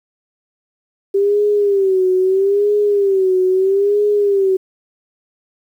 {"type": "tone with vibrato", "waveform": "sine", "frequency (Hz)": 392, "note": "G4", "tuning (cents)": 0, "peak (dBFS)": -11, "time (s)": [1.14, 4.57], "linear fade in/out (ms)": 10, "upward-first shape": "sine", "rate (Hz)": 0.77, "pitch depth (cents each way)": 100, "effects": ["8-bit"]}